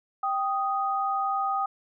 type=tone pair together; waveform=sine; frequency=784 / 1244.5 Hz; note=G5 / D#6; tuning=0 / 0 cents; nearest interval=minor sixth; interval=800 cents; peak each=-27 dBFS; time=0.23-1.66 s; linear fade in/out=5 ms; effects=none